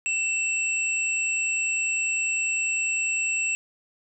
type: tone pair together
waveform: sine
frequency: 2675 / 7685 Hz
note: E7 / B8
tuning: +25 / -48 cents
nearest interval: octave + tritone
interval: 1827 cents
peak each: -24 / -29 dBFS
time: 0.06-3.55 s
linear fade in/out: 0 ms
effects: none